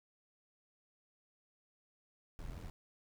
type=noise with amplitude modulation; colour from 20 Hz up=brown; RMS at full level=-42 dBFS; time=2.39-2.7 s; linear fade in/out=0 ms; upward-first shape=sine; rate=86.2 Hz; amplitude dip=70%; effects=none